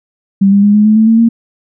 sine tone with pitch steps, 196 / 200.6 / 205.3 / 210.1 / 215 / 220 / 225.1 / 230.4 Hz, G3 / G3 / G#3 / G#3 / A3 / A3 / A3 / A#3, 0 / +40 / -20 / +20 / -40 / 0 / +40 / -20 cents, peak -4 dBFS, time 0.41-1.29 s, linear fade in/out 10 ms, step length 110 ms, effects none

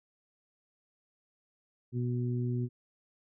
harmonic tone, 122.4 Hz, B2, 15 cents flat, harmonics 1 / 2 / 3, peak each -30 / -36 / -40 dBFS, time 1.92-2.69 s, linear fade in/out 50 ms, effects none

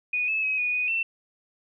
sine tone with pitch steps, 2472 / 2604 / 2545 / 2465 / 2484 / 2687 Hz, D#7 / E7 / D#7 / D#7 / D#7 / E7, -12 / -22 / +39 / -17 / -3 / +33 cents, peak -23 dBFS, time 0.13-1.03 s, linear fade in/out 5 ms, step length 150 ms, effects none

